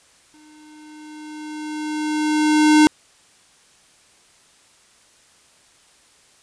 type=tone with exponential growth; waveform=square; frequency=304.8 Hz; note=D#4; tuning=36 cents flat; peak=-9 dBFS; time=0.34-2.87 s; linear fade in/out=0 ms; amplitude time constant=550 ms; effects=white hiss -54 dBFS RMS until 6.42 s + resampled to 22050 Hz